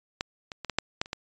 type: clicks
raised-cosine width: 0.2 ms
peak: -11 / -20 / -19 / -14 / -6 / -9 / -28 / -15 dBFS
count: 8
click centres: 0.209 / 0.518 / 0.647 / 0.697 / 0.786 / 1.015 / 1.059 / 1.131 s
effects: resampled to 16000 Hz